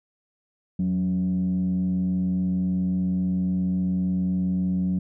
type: tone with frequency modulation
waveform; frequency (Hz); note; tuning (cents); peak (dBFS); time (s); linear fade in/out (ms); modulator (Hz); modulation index
sine; 183; F#3; -19; -20; 0.79-4.99; 5; 96.4; 0.43
effects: tanh soft clip ceiling -17 dBFS